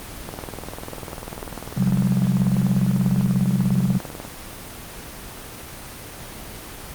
click train, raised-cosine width 1 ms, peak -17 dBFS, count 81, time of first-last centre 0.29-4.25 s, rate 20.2 Hz
sine chord, C suspended fourth, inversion none, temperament equal with one note detuned, 130.81 / 179.21 / 196 Hz, C3 / F3 / G3, 0 / +45 / 0 cents, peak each -21 dBFS, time 1.76-3.99 s, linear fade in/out 20 ms
effects pink hiss -36 dBFS RMS until 6.94 s + Opus 24 kbps

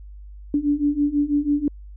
sine beating tone pair, 287 / 293.1 Hz, D4 / D4, -40 / -3 cents, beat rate 6.1 Hz, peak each -22 / -20 dBFS, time 0.54-1.68 s, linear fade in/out 2 ms, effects added 50 Hz sine -37 dBFS peak until 1.96 s

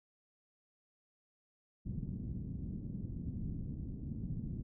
white low-pass noise, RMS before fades -41 dBFS, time 1.85-4.63 s, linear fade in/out 20 ms, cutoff 210 Hz, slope 24 dB/octave, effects none

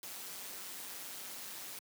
white noise with amplitude modulation, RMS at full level -43 dBFS, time 0.03-1.79 s, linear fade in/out 2 ms, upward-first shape sine, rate 192 Hz, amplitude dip 60%, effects high-pass 150 Hz 12 dB/octave

